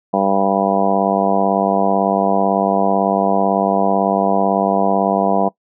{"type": "harmonic tone", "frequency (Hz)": 98, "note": "G2", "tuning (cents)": 0, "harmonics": [2, 3, 4, 5, 6, 7, 8, 9, 10], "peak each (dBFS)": [-20, -24, -25, -22, -23, -18, -21, -28, -24], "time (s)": [0.13, 5.49], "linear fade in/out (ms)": 10, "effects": ["noise-tail reverb RT60 0.1 s tail -21 dB re dry"]}